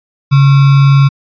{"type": "tone with sample-and-hold", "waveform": "sine", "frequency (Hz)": 138.59, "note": "C#3", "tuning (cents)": 0, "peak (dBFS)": -3, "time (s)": [0.31, 1.09], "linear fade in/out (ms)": 20, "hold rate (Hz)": 1225, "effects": ["resampled to 11025 Hz"]}